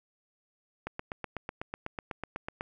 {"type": "click train", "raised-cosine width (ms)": 0.5, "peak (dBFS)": -20, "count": 15, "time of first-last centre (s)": [0.87, 2.609], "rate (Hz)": 8.05, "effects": []}